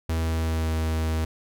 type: tone with pitch glide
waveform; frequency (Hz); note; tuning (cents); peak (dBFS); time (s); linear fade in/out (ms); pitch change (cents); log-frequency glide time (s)
45% pulse; 81.3 to 79.81; E2 to D#2; -23 to +45; -23; 0.09-1.25; 5; -32; 0.21-0.71
effects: none